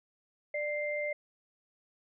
sine tone pair together, 593.1 / 2093 Hz, D5 / C7, +17 / 0 cents, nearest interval octave + minor seventh, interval 2183 cents, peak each -33 / -35 dBFS, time 0.54-1.13 s, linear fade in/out 5 ms, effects none

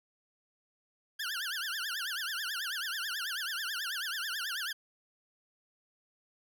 20% pulse tone with vibrato, 1568 Hz, G6, in tune, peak -29 dBFS, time 1.19-4.73 s, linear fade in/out 10 ms, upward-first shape triangle, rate 9.2 Hz, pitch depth 270 cents each way, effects none

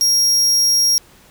40% pulse tone, 5600 Hz, F8, 4 cents sharp, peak -11 dBFS, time 0.01-0.98 s, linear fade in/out 0 ms, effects pink hiss -48 dBFS RMS until 1.3 s

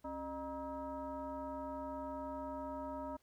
sine tone with frequency modulation, 610 Hz, D#5, 34 cents flat, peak -40 dBFS, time 0.04-3.17 s, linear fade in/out 10 ms, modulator 338 Hz, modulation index 1.4, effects pink hiss -75 dBFS RMS until 3.22 s

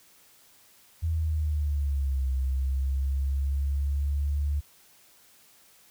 sine exponential two-way sweep, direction down then up, 82.41 to 65.41 to 72.7 Hz, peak -24 dBFS, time 1.02-4.61 s, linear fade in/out 20 ms, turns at 2.29 s, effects white hiss -58 dBFS RMS until 5.9 s

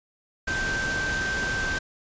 sine tone in noise, 1559 Hz, G6, 10 cents flat, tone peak -26 dBFS, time 0.47-1.79 s, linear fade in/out 10 ms, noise pink, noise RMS -31 dBFS, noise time 0.47-1.79 s, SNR +2 dB, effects resampled to 16000 Hz

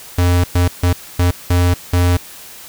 square tone bursts at uneven times, 88.5 Hz, F2, 23 cents sharp, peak -11 dBFS, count 6, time 0.18-0.44 / 0.55-0.68 / 0.83-0.93 / 1.19-1.31 / 1.5-1.74 / 1.93-2.17 s, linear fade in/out 5 ms, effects white hiss -36 dBFS RMS until 2.68 s

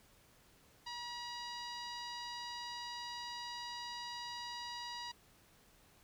sawtooth tone with low-pass filter, 960 Hz, B5, 49 cents flat, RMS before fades -45 dBFS, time 0.86-5.12 s, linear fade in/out 10 ms, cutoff 4700 Hz, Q 4, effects pink hiss -66 dBFS RMS until 6.03 s

